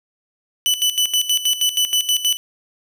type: tone with tremolo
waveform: sawtooth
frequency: 2985 Hz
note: F#7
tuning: 15 cents sharp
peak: -11 dBFS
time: 0.66-2.37 s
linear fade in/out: 0 ms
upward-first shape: square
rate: 6.3 Hz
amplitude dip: 75%
effects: none